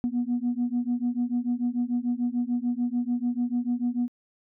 sine beating tone pair, 239.6 / 246.4 Hz, A#3 / B3, +48 / -4 cents, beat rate 6.8 Hz, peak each -26 / -26 dBFS, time 0.04-4.08 s, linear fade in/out 0 ms, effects tanh soft clip ceiling -19 dBFS

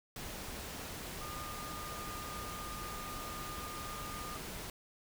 sine tone in noise, 1216 Hz, D#6, 40 cents flat, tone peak -45 dBFS, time 1.21-4.37 s, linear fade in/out 2 ms, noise pink, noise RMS -44 dBFS, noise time 0.16-4.7 s, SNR -4 dB, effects none

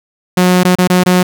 sawtooth tone with dropouts, 181.3 Hz, F#3, 35 cents flat, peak -3 dBFS, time 0.37-1.23 s, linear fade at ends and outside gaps 5 ms, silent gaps 0.634-0.649 / 0.754-0.785 / 0.875-0.899 / 1.036-1.061 s, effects none

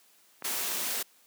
clicks, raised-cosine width 0.5 ms, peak -26 dBFS, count 2, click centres 0.423 / 0.481 s
white noise, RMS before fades -32 dBFS, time 0.44-1.03 s, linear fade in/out 10 ms
effects white hiss -62 dBFS RMS until 1.26 s + high-pass 200 Hz 12 dB/octave

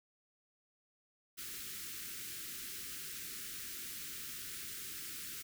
white band-stop noise, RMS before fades -45 dBFS, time 1.37-5.43 s, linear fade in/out 20 ms, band 420 to 1300 Hz, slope 48 dB/octave, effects none

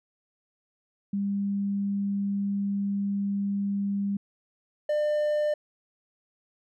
sine / triangle tone pair in turn, 199.9 / 599 Hz, G3 / D5, +34 / +34 cents, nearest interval octave + perfect fifth, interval 1900 cents, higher second, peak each -25 / -21 dBFS, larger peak second, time 1.13-4.17 / 4.89-5.54 s, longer first, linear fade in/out 5 ms, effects none

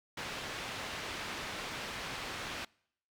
white low-pass noise, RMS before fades -41 dBFS, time 0.17-2.65 s, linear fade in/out 5 ms, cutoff 3100 Hz, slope 12 dB/octave, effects noise-tail reverb RT60 0.7 s tail -26 dB re dry

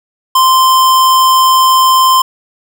square tone, 1041 Hz, C6, 9 cents flat, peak -6 dBFS, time 0.35-2.22 s, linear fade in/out 5 ms, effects none

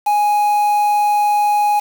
triangle tone with quantisation, 830.6 Hz, G#5, in tune, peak -10 dBFS, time 0.06-1.8 s, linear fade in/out 10 ms, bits 5, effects none

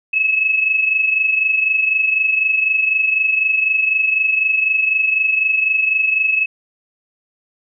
sine tone pair together, 2584 / 2608 Hz, E7 / E7, -35 / -19 cents, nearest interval unison, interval 16 cents, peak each -14 / -21 dBFS, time 0.13-6.46 s, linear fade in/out 10 ms, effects none

